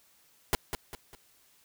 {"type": "noise with echo", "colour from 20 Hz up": "pink", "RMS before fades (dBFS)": -25, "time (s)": [0.53, 0.55], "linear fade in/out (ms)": 0, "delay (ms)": 200, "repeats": 3, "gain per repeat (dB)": -8, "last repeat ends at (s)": 1.15, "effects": ["white hiss -64 dBFS RMS until 1.64 s"]}